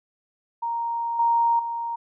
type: tone with level steps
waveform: sine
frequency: 932.3 Hz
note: A#5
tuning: in tune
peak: -24 / -17 / -26 dBFS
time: 0.62-1.96 s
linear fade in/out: 10 ms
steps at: 1.19 / 1.59 s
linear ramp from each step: 5 ms
effects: none